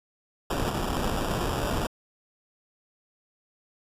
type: noise with sample-and-hold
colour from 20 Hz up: pink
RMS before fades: -28 dBFS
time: 0.5-1.87 s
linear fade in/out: 5 ms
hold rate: 2100 Hz
effects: resampled to 32000 Hz